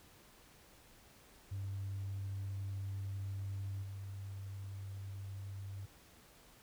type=tone with level steps; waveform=sine; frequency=98 Hz; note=G2; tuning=in tune; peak=-37 / -42 dBFS; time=1.51-5.86 s; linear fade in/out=10 ms; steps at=3.82 s; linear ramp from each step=20 ms; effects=tanh soft clip ceiling -35 dBFS + pink hiss -62 dBFS RMS until 6.62 s